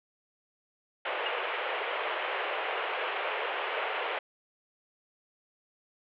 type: band-pass noise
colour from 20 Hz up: pink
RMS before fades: -33 dBFS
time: 1.05-4.19 s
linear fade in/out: 5 ms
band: 420 to 3100 Hz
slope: 48 dB/octave
type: tone with exponential decay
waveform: sine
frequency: 2841 Hz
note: F7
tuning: 29 cents sharp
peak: -28 dBFS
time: 1.26-1.34 s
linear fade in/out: 2 ms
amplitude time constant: 16 ms
effects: none